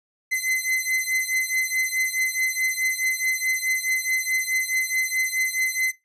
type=beating tone pair; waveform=45% pulse; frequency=2045 / 2049.7 Hz; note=C7 / C7; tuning=-40 / -36 cents; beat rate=4.7 Hz; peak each=-24 dBFS; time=0.31-5.92 s; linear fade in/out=20 ms; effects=noise-tail reverb RT60 0.2 s tail -19 dB re dry + resampled to 32000 Hz